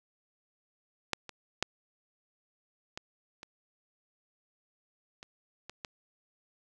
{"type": "clicks", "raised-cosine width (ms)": 0.2, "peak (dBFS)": [-11, -25, -10, -21, -27, -28, -25, -21], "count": 8, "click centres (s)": [1.133, 1.293, 1.626, 2.975, 3.431, 5.229, 5.696, 5.848], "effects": []}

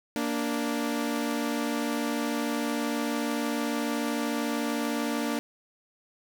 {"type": "tone pair together", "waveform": "sawtooth", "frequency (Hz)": [233.1, 293], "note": ["A#3", "D4"], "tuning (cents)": [0, -4], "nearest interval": "major third", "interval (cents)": 396, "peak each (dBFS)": -26, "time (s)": [0.16, 5.39], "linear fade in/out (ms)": 0, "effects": ["8-bit"]}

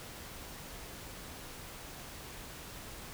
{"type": "silence", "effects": ["pink hiss -47 dBFS RMS until 3.13 s"]}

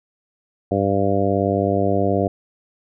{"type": "harmonic tone", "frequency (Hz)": 98.8, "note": "G2", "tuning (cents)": 14, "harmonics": [1, 2, 3, 4, 5, 6, 7], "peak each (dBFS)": [-24, -24, -24, -24, -24, -24, -24], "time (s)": [0.71, 2.28], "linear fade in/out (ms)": 5, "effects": []}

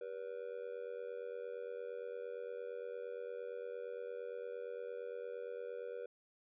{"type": "tone with amplitude modulation", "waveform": "triangle", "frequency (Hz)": 483.3, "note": "B4", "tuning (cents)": -38, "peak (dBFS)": -36, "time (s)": [0.01, 6.06], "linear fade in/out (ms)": 5, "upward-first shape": "sine", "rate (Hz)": 88.7, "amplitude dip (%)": 95, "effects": ["resampled to 8000 Hz"]}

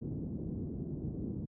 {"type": "low-pass noise", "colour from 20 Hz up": "white", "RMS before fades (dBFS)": -38, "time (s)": [0.01, 1.46], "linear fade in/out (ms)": 20, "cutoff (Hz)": 300, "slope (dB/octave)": 24, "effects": ["high-pass 60 Hz 12 dB/octave"]}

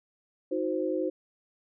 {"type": "tone cluster", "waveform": "sine", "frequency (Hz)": [315.1, 366.2, 521], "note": ["D#4", "F#4", "C5"], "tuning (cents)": [22, -18, -7], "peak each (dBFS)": -31, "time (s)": [0.51, 1.1], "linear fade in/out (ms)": 10, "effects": []}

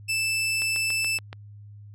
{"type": "tone", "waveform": "sawtooth", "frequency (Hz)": 2641, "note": "E7", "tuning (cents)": 3, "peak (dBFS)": -20, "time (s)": [0.08, 1.19], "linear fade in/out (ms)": 20}
{"type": "click train", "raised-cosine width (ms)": 0.3, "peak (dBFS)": -21, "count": 6, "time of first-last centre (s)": [0.62, 1.329], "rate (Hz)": 7.05}
{"effects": ["added 103 Hz sine -42 dBFS peak until 1.94 s", "low-pass 12000 Hz 12 dB/octave"]}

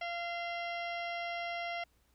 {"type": "harmonic tone with a mistuned harmonic", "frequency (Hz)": 689, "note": "F5", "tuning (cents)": -24, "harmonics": [1, 2, 3, 4, 5, 6, 7, 8], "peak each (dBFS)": [-38, -47, -41, -47, -49, -57, -58, -55], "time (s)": [0.01, 1.84], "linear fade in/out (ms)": 5, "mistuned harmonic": 5, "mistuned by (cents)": -100, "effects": ["added 60 Hz sine -70 dBFS peak until 2.14 s", "pink hiss -73 dBFS RMS until 2.14 s"]}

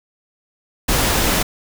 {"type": "noise", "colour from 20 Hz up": "pink", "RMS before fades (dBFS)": -17, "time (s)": [0.88, 1.43], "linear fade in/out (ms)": 10, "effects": []}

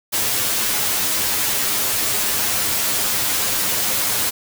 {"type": "noise with comb filter", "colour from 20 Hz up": "white", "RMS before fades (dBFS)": -20, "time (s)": [0.12, 4.31], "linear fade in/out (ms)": 20, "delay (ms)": 9.6, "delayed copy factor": 0.75, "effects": []}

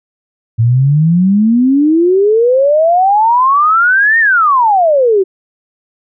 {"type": "exponential two-way sweep", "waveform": "sine", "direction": "up then down", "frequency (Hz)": [111, 1864.7, 367], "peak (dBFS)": -6, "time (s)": [0.58, 5.24], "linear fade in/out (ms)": 20, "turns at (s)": 4.19, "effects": []}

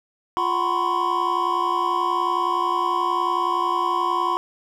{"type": "tone cluster", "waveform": "triangle", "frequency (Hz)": [350.9, 747, 965, 1024, 1095], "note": ["F4", "F#5", "B5", "C6", "C#6"], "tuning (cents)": [8, 16, -40, -38, -22], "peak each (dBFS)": [-27, -28, -26, -21, -23], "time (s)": [0.37, 4.37], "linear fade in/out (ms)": 0, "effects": []}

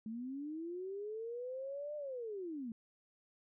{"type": "linear two-way sweep", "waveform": "sine", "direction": "up then down", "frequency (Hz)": [214.4, 603, 216.1], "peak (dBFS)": -40, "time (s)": [0.06, 2.72], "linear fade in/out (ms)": 2, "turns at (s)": 1.96, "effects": []}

